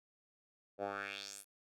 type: tone with band-pass filter sweep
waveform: 10% pulse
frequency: 99.7 Hz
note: G2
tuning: 30 cents sharp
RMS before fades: -43 dBFS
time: 0.78-1.45 s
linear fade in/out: 50 ms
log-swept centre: 540 to 12000 Hz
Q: 2.9
effects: none